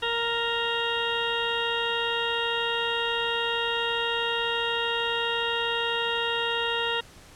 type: harmonic tone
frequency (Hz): 466.2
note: A#4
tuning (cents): 0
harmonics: 1 / 2 / 3 / 4 / 6 / 7 / 8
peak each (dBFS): -31 / -32 / -33 / -33 / -31 / -35 / -34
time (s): 0.02-7.01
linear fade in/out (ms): 10
effects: pink hiss -50 dBFS RMS until 7.35 s + low-pass 10000 Hz 12 dB/octave